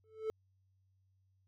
triangle tone with exponential growth, 438.1 Hz, A4, 7 cents flat, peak -29 dBFS, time 0.04-0.3 s, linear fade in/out 0 ms, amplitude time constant 56 ms, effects added 95 Hz sine -70 dBFS peak until 1.47 s

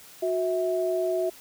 sine tone pair together, 366.1 / 651.7 Hz, F#4 / E5, -18 / -20 cents, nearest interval minor seventh, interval 998 cents, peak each -26 dBFS, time 0.22-1.3 s, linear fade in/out 10 ms, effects white hiss -49 dBFS RMS until 1.4 s

